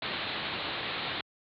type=low-pass noise; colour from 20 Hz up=white; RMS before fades=-35 dBFS; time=0.02-1.21 s; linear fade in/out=2 ms; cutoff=4200 Hz; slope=96 dB/octave; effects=high-pass 80 Hz 12 dB/octave